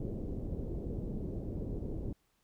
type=low-pass noise; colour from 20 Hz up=pink; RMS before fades=-38 dBFS; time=0-2.13 s; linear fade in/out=5 ms; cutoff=450 Hz; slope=24 dB/octave; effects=pink hiss -75 dBFS RMS until 2.43 s